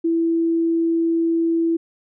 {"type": "tone", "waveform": "sine", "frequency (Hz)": 331.5, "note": "E4", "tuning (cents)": 10, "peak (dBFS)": -16, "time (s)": [0.04, 1.77], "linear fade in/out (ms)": 10, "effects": []}